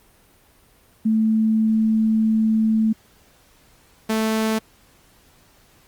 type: tone pair in turn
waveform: sine / sawtooth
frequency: 220 / 220 Hz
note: A3 / A3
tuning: 0 / 0 cents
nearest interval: unison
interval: 0 cents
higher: neither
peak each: -15 dBFS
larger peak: neither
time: 1.05-2.93 / 4.09-4.59 s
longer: first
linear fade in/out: 10 ms
effects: pink hiss -55 dBFS RMS until 5.87 s + Opus 32 kbps